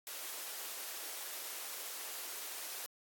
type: high-pass noise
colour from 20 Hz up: white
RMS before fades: -44 dBFS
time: 0.07-2.86 s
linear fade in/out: 0 ms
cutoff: 350 Hz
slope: 24 dB/octave
effects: AAC 64 kbps